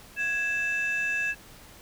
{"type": "tone pair together", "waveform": "sine", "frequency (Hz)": [1661.2, 2637], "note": ["G#6", "E7"], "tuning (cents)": [0, 0], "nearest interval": "minor sixth", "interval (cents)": 800, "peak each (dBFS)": -26, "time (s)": [0.16, 1.35], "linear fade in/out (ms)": 50, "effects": ["tanh soft clip ceiling -22 dBFS", "pink hiss -50 dBFS RMS until 1.81 s"]}